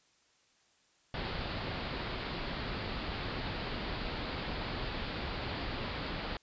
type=low-pass noise; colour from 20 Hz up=pink; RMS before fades=-38 dBFS; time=1.14-6.37 s; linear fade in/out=2 ms; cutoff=4800 Hz; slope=96 dB/octave; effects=white hiss -69 dBFS RMS until 6.42 s + resampled to 16000 Hz